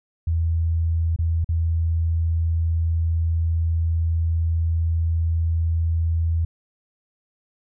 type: tone with dropouts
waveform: sine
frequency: 82.41 Hz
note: E2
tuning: in tune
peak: -18 dBFS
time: 0.27-6.45 s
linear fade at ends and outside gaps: 5 ms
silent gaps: 1.162-1.188 / 1.445-1.489 s
effects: none